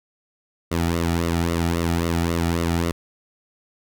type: tone with flanger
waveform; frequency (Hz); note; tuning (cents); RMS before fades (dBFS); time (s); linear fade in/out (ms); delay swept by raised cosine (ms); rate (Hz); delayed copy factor
sawtooth; 84.4; E2; +41; -22; 0.71-2.92; 10; 1.2 to 1.95; 3.7; -0.75
effects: none